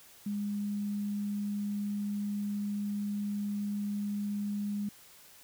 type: tone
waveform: sine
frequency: 204.7 Hz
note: G#3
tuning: 25 cents flat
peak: -31 dBFS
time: 0.26-4.89 s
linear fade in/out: 5 ms
effects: white hiss -56 dBFS RMS until 5.43 s